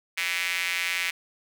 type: tone with high-pass filter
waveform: square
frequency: 89 Hz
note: F2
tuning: 33 cents sharp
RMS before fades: -28 dBFS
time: 0.17-1.11 s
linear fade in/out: 10 ms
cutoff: 2200 Hz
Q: 3.5
effects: none